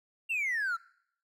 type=exponential sweep; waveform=triangle; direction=down; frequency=2794 to 1318.5 Hz; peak=-26 dBFS; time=0.29-0.77 s; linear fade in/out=20 ms; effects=noise-tail reverb RT60 0.7 s tail -24 dB re dry + tanh soft clip ceiling -24 dBFS